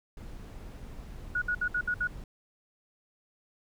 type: noise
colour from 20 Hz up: brown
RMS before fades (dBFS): -43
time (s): 0.17-2.24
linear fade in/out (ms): 2
type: tone bursts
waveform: sine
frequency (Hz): 1457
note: F#6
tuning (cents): -27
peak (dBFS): -26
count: 6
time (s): 1.35-2.073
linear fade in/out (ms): 5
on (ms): 68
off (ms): 63
effects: none